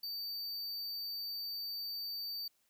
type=tone; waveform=square; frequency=4606 Hz; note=D8; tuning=34 cents flat; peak=-39 dBFS; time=0.03-2.48 s; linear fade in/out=5 ms; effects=white hiss -75 dBFS RMS until 2.69 s